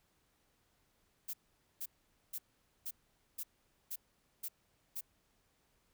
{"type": "noise bursts", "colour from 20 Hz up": "violet", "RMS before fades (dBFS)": -41, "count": 8, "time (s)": [1.28, 5.01], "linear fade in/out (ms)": 10, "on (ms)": 55, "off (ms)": 470, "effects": ["pink hiss -75 dBFS RMS until 5.93 s"]}